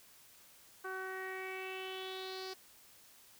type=tone with low-pass filter sweep; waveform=sawtooth; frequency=377.3 Hz; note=F#4; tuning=34 cents sharp; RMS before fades=-43 dBFS; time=0.84-2.54 s; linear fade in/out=10 ms; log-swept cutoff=1400 to 4900 Hz; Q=5.3; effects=white hiss -61 dBFS RMS until 3.39 s